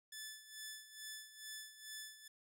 10% pulse tone with tremolo, 1741 Hz, A6, 19 cents flat, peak -37 dBFS, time 0.12-2.28 s, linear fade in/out 5 ms, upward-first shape sine, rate 2.3 Hz, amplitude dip 75%, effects none

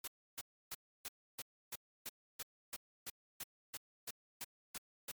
white noise bursts, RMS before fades -44 dBFS, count 16, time 0.04-5.116 s, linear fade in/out 5 ms, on 36 ms, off 300 ms, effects MP3 96 kbps

